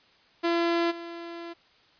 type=tone with level steps; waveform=sawtooth; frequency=339.3 Hz; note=F4; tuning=50 cents flat; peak=-19 / -33 dBFS; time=0.43-1.54 s; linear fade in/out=20 ms; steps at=0.9 s; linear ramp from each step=20 ms; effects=white hiss -60 dBFS RMS until 1.99 s + resampled to 11025 Hz